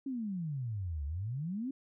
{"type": "exponential two-way sweep", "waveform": "sine", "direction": "down then up", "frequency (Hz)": [280, 69, 280], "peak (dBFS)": -34, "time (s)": [0.06, 1.71], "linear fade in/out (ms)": 5, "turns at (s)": 1.05, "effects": []}